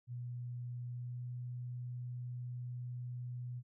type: tone with pitch glide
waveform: sine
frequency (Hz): 122.1 to 123.16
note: B2 to B2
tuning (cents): -19 to -4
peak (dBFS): -40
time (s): 0.07-3.63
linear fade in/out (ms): 50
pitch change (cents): +15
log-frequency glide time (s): 0.89-1.25
effects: none